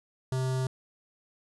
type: tone with notch filter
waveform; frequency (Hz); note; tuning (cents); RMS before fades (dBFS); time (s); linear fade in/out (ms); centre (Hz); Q
square; 130; C3; -11; -29; 0.32-0.67; 2; 2300; 1.3
effects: resampled to 24000 Hz + 10-bit